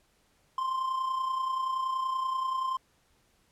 triangle tone with amplitude modulation, 1046.5 Hz, C6, in tune, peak -24 dBFS, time 0.58-2.77 s, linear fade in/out 2 ms, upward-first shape sine, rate 30.5 Hz, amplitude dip 50%, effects pink hiss -68 dBFS RMS until 3.51 s + low-pass 12000 Hz 12 dB/octave

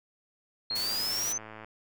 sine exponential sweep, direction up, 4186 to 6210 Hz, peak -29 dBFS, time 0.7-1.38 s, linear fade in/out 5 ms
click train, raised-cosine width 0.5 ms, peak -29 dBFS, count 103, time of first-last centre 0.71-1.646 s, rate 109 Hz
white noise, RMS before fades -37 dBFS, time 0.75-1.33 s, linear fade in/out 10 ms
effects none

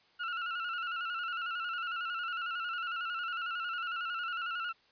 35% pulse tone with vibrato, 1390 Hz, F6, 9 cents flat, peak -32 dBFS, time 0.19-4.73 s, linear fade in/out 20 ms, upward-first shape square, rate 11 Hz, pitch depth 58 cents each way, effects white hiss -66 dBFS RMS until 4.91 s + resampled to 11025 Hz

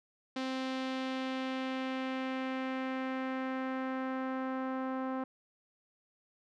sawtooth tone with low-pass filter sweep, 261.6 Hz, C4, in tune, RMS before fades -36 dBFS, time 0.36-5.24 s, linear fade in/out 5 ms, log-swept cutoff 4300 to 1200 Hz, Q 1.4, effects none

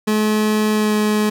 30% pulse tone with pitch glide, 214 to 211.9 Hz, A3 to G#3, -48 to +35 cents, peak -12 dBFS, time 0.07-1.3 s, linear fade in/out 10 ms, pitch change -17 cents, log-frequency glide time 0.72-0.95 s, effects none

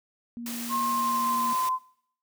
sine tone, 236.1 Hz, A#3, 22 cents sharp, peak -34 dBFS, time 0.37-1.53 s, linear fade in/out 0 ms
white high-pass noise, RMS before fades -37 dBFS, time 0.46-1.69 s, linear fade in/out 2 ms, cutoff 140 Hz, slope 24 dB/octave
sine tone with pitch glide, 1068 to 1027.5 Hz, C6 to C6, +35 to -32 cents, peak -24 dBFS, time 0.69-1.79 s, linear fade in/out 50 ms, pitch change -67 cents, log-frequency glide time 0.82-1.52 s
effects noise-tail reverb RT60 0.7 s tail -21 dB re dry

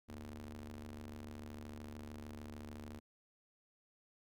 sawtooth ring-modulated tone, 73.42 Hz, D2, in tune, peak -40 dBFS, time 0.08-3 s, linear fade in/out 20 ms, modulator 160 Hz, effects none

